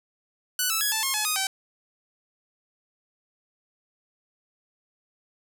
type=tone with pitch steps; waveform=5% pulse; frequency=1486 / 1314 / 1673 / 878 / 1075 / 852 / 1244 / 770 Hz; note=F#6 / E6 / G#6 / A5 / C6 / G#5 / D#6 / G5; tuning=+7 / -6 / +12 / -4 / +47 / +44 / -1 / -31 cents; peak=-12 dBFS; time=0.59-1.47 s; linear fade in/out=2 ms; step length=110 ms; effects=none